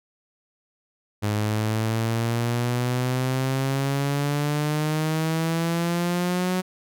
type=exponential sweep; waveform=sawtooth; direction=up; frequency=103.83 to 185 Hz; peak=-18 dBFS; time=1.22-6.62 s; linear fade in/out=20 ms; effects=none